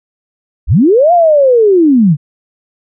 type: linear two-way sweep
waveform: sine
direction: up then down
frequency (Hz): 36.71 to 716 to 133.9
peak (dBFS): -4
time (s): 0.67-2.17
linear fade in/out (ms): 50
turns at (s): 1.13
effects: none